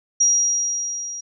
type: tone with level ramp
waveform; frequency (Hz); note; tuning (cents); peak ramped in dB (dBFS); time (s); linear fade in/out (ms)
sine; 5720; F8; +41; -12 to -29; 0.2-1.21; 10
effects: none